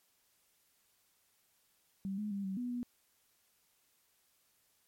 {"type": "tone with pitch steps", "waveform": "sine", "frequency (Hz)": [194.1, 210.3, 199, 191.5, 245.5, 243.7], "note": ["G3", "G#3", "G3", "G3", "B3", "B3"], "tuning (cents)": [-17, 22, 26, -40, -10, -23], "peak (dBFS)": -35, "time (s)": [2.05, 2.83], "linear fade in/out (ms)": 0, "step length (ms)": 130, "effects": ["white hiss -73 dBFS RMS until 4.87 s", "MP3 64 kbps"]}